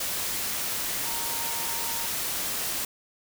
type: tone in noise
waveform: sine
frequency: 925 Hz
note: A#5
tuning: 14 cents flat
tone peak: -38 dBFS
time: 1.05-2.06 s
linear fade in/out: 5 ms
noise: white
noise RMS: -30 dBFS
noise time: 0-2.85 s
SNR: -11 dB
effects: none